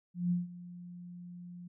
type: tone with ADSR envelope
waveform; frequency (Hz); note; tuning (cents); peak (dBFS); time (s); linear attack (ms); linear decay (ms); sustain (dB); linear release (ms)
sine; 176.3; F3; +17; -26; 0.14-1.68; 170; 160; -18; 9
effects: none